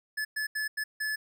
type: tone bursts at uneven times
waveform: square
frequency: 1724 Hz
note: A6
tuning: 36 cents flat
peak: -30 dBFS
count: 5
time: 0.17-0.25 / 0.36-0.47 / 0.55-0.68 / 0.77-0.84 / 1-1.16 s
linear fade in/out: 10 ms
effects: none